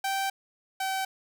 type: tone pair in turn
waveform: sawtooth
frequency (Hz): 779 / 767.8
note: G5 / G5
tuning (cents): -11 / -36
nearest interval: unison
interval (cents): 25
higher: first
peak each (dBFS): -23 / -24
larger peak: first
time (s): 0.04-0.3 / 0.8-1.05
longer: first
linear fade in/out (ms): 5
effects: none